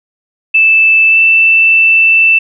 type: tone with pitch glide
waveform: sine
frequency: 2637 to 2658 Hz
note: E7 to E7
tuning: 0 to +14 cents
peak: -4 dBFS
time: 0.54-2.39 s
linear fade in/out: 10 ms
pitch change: +14 cents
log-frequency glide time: 1.09-1.18 s
effects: none